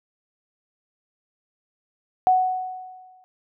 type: tone with exponential decay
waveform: sine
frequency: 742 Hz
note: F#5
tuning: 5 cents sharp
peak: -12 dBFS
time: 2.27-3.24 s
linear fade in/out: 0 ms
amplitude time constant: 210 ms
effects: none